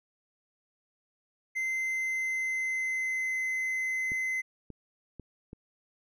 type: tone with pitch glide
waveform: triangle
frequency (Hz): 2072 to 2051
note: C7 to C7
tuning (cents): -17 to -35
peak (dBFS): -27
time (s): 1.55-4.42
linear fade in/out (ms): 20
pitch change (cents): -18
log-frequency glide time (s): 1.76-3.39
type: clicks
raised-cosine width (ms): 3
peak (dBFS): -30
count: 4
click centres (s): 4.119 / 4.703 / 5.197 / 5.531
effects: none